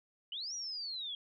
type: linear two-way sweep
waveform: sine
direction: up then down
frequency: 2887 to 5850 to 3239 Hz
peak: -38 dBFS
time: 0.32-1.15 s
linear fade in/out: 2 ms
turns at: 0.54 s
effects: none